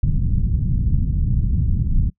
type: low-pass noise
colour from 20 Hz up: pink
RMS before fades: -18 dBFS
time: 0.03-2.1 s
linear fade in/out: 5 ms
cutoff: 170 Hz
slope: 24 dB/octave
effects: noise-tail reverb RT60 0.1 s tail -22 dB re dry